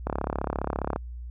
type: click train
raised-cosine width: 1 ms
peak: -13 dBFS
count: 32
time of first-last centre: 0.07-0.961 s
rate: 34.8 Hz
effects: added 60 Hz sine -35 dBFS peak until 1.3 s